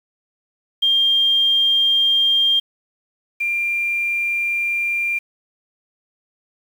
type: tone pair in turn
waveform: sine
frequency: 3200 / 2385 Hz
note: G7 / D7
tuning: +35 / +26 cents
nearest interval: perfect fourth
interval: 509 cents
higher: first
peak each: -13 / -18 dBFS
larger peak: first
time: 0.82-2.6 / 3.4-5.19 s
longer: second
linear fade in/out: 10 ms
effects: 7-bit